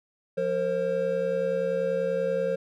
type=tone cluster; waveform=triangle; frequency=176.9 / 462.6 / 533 Hz; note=F3 / A#4 / C5; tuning=+23 / -13 / +32 cents; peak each=-33 / -27 / -24 dBFS; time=0.37-2.56 s; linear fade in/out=10 ms; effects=none